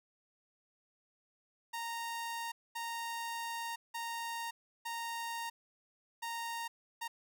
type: tone bursts at uneven times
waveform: sawtooth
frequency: 927 Hz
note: A#5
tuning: 10 cents flat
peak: -34 dBFS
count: 6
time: 1.73-2.52 / 2.75-3.76 / 3.94-4.51 / 4.85-5.5 / 6.22-6.68 / 7.01-7.08 s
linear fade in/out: 10 ms
effects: none